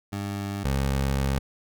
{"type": "tone pair in turn", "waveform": "20% pulse", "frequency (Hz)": [100.2, 67.91], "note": ["G2", "C#2"], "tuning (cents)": [38, -35], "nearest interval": "perfect fifth", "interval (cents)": 673, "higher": "first", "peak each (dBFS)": [-24, -18], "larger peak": "second", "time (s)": [[0.12, 0.64], [0.64, 1.39]], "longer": "second", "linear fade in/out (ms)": 10, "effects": []}